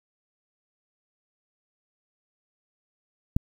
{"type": "click", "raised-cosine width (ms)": 5, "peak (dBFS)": -9, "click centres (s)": 3.365, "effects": ["8-bit"]}